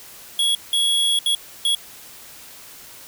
square tone bursts at uneven times, 3338 Hz, G#7, 8 cents sharp, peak -17 dBFS, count 4, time 0.39-0.55 / 0.73-1.19 / 1.26-1.35 / 1.65-1.75 s, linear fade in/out 2 ms, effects white hiss -42 dBFS RMS until 3.07 s

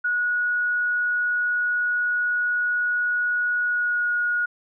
sine tone with pitch glide, 1458 to 1445.4 Hz, F#6 to F#6, -26 to -41 cents, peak -20 dBFS, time 0.04-4.46 s, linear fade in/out 10 ms, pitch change -15 cents, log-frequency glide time 3.64-4.13 s, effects none

